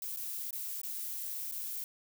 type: noise with dropouts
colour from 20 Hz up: violet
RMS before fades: -39 dBFS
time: 0.02-1.84 s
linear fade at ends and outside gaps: 2 ms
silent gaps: 0.163-0.17 / 0.508-0.528 / 0.816-0.833 / 1.514-1.521 s
effects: none